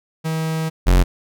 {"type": "tone pair in turn", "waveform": "45% pulse", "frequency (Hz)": [160, 45.16], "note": ["D#3", "F#1"], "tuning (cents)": [49, -41], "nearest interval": "octave + minor seventh", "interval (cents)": 2190, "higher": "first", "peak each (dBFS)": [-20, -10], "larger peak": "second", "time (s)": [[0.24, 0.7], [0.86, 1.04]], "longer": "first", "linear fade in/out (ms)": 20, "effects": []}